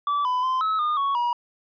triangle tone with pitch steps, 1156 / 1002 / 1033 / 1291 / 1218 / 1112 / 960 Hz, D6 / B5 / C6 / E6 / D#6 / C#6 / B5, -28 / +25 / -22 / -37 / -37 / +5 / -49 cents, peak -19 dBFS, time 0.07-1.33 s, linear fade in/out 2 ms, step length 180 ms, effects resampled to 11025 Hz

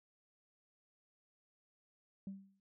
sine tone with exponential decay, 194.8 Hz, G3, 11 cents flat, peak -38 dBFS, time 2.27-2.6 s, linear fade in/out 2 ms, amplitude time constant 70 ms, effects tanh soft clip ceiling -38 dBFS

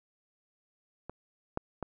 clicks, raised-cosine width 1 ms, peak -26 / -17 / -21 dBFS, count 3, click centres 1.096 / 1.574 / 1.827 s, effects none

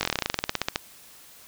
slowing click train, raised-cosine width 0.2 ms, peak -6 dBFS, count 19, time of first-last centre 0.01-0.759 s, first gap 20 ms, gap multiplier 1.08, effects white hiss -50 dBFS RMS until 1.47 s

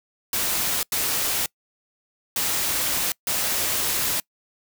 white noise bursts at uneven times, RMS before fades -24 dBFS, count 4, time 0.33-0.83 / 0.92-1.46 / 2.36-3.12 / 3.27-4.2 s, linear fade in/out 2 ms, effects noise-tail reverb RT60 0.1 s tail -25 dB re dry

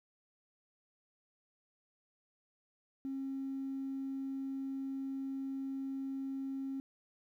triangle tone, 270 Hz, C#4, 45 cents flat, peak -33 dBFS, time 3.05-6.8 s, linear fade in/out 0 ms, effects tanh soft clip ceiling -34 dBFS + 12-bit

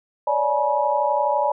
sine tone cluster, 560 / 592 / 848 / 967 Hz, C#5 / D5 / G#5 / B5, +18 / +14 / +36 / -37 cents, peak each -26 / -23 / -22 / -23 dBFS, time 0.27-1.52 s, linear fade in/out 5 ms, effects none

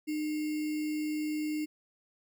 sine tone with sample-and-hold, 304.6 Hz, D#4, 37 cents flat, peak -30 dBFS, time 0.07-1.66 s, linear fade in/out 20 ms, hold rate 2450 Hz, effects none

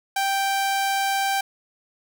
sawtooth tone, 784 Hz, G5, in tune, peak -17 dBFS, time 0.16-1.41 s, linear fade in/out 5 ms, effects none

